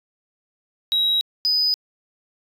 sine tone pair in turn, 3844 / 4989 Hz, B7 / D#8, -48 / +4 cents, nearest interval perfect fourth, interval 452 cents, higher second, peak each -15 dBFS, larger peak neither, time 0.92-1.21 / 1.45-1.74 s, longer neither, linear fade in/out 0 ms, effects tanh soft clip ceiling -14 dBFS

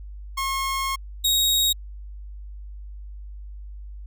sawtooth tone pair in turn, 1080 / 3776 Hz, C#6 / A#7, -45 / +22 cents, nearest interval octave + minor seventh, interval 2167 cents, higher second, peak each -20 / -15 dBFS, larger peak second, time 0.37-0.96 / 1.24-1.73 s, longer first, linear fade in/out 10 ms, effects added 50 Hz sine -35 dBFS peak until 4.06 s

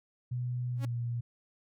sine tone with pitch glide, 123.47 to 119.06 Hz, B2 to A#2, 0 to +37 cents, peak -31 dBFS, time 0.31-1.21 s, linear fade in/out 10 ms, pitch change -63 cents, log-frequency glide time 0.72-0.89 s
sawtooth tone with exponential growth, 276.1 Hz, C#4, 7 cents flat, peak -32 dBFS, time 0.75-0.85 s, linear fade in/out 1 ms, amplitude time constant 20 ms
effects none

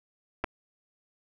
clicks, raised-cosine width 0.5 ms, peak -15 dBFS, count 2, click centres 0.44 / 0.443 s, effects none

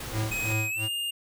pink noise, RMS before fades -37 dBFS, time 0-0.53 s, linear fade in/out 5 ms
square tone with tremolo, 109.1 Hz, A2, 14 cents flat, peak -26 dBFS, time 0.11-0.89 s, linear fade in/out 50 ms, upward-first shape sine, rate 2.8 Hz, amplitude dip 100%
square tone with pitch glide, 2526 to 2819 Hz, D#7 to F7, +26 to +16 cents, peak -29 dBFS, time 0.31-1.11 s, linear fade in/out 10 ms, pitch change +190 cents, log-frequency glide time 0.69-0.85 s
effects none

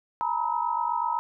sine tone cluster, 862 / 935 / 983 / 1279 Hz, A5 / A#5 / B5 / D#6, -36 / +5 / -8 / +47 cents, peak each -34 / -27 / -29 / -34 dBFS, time 0.21-1.19 s, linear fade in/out 0 ms, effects none

